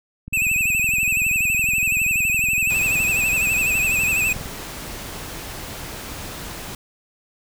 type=click train; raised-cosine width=5 ms; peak=-21 dBFS; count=90; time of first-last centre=0.28-4.458 s; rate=21.3 Hz
type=tone with vibrato; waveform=square; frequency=2574 Hz; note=E7; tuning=42 cents flat; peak=-18 dBFS; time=0.33-4.33 s; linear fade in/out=5 ms; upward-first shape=sine; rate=12 Hz; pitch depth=74 cents each way
type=noise; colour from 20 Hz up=pink; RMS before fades=-33 dBFS; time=2.7-6.75 s; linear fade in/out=2 ms
effects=none